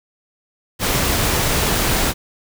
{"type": "noise", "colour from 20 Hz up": "pink", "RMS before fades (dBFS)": -18, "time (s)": [0.79, 2.14], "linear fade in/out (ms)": 50, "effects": []}